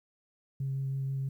sine tone with vibrato, 135.4 Hz, C#3, 40 cents flat, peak -29 dBFS, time 0.6-1.29 s, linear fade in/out 5 ms, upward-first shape sine, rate 6.2 Hz, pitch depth 9 cents each way, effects tanh soft clip ceiling -26 dBFS + 11-bit

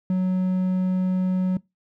triangle tone, 185 Hz, F#3, in tune, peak -17 dBFS, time 0.1-1.57 s, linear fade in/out 2 ms, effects noise-tail reverb RT60 0.2 s tail -22 dB re dry

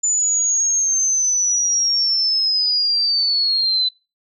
sine linear sweep, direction down, 7040 to 4000 Hz, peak -15 dBFS, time 0.03-3.89 s, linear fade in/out 10 ms, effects noise-tail reverb RT60 0.3 s tail -26 dB re dry

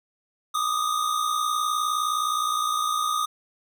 square tone pair together, 1181.5 / 1241 Hz, D6 / D#6, +10 / -5 cents, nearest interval minor second, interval 85 cents, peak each -29 / -25 dBFS, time 0.54-3.26 s, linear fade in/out 10 ms, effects none

